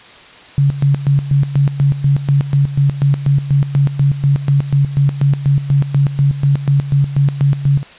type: tone with tremolo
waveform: sine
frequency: 140.1 Hz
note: C#3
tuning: 19 cents sharp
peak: -8 dBFS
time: 0.58-7.83 s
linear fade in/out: 0 ms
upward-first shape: square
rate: 4.1 Hz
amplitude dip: 75%
effects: white hiss -39 dBFS RMS until 7.98 s + resampled to 8000 Hz